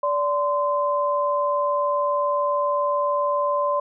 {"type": "tone pair together", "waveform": "sine", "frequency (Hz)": [580, 1032.8], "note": ["D5", "C6"], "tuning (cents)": [-22, -23], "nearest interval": "minor seventh", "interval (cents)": 999, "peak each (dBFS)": -22, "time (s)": [0.03, 3.8], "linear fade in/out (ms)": 5, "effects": []}